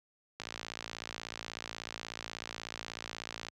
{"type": "click train", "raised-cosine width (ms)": 0.2, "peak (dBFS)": -21, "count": 175, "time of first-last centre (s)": [0.4, 3.485], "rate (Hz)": 56.4, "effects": ["high-pass 80 Hz 12 dB/octave"]}